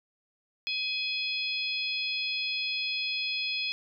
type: harmonic tone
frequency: 840 Hz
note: G#5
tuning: 19 cents sharp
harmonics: 3 / 4 / 5 / 6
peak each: -32 / -34 / -36 / -38 dBFS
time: 0.67-3.72 s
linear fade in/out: 0 ms
effects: none